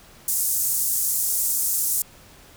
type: band-pass noise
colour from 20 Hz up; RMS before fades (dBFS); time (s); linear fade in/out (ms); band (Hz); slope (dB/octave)
white; -23; 0.28-2.02; 2; 6900 to 16000; 24
effects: pink hiss -49 dBFS RMS until 2.56 s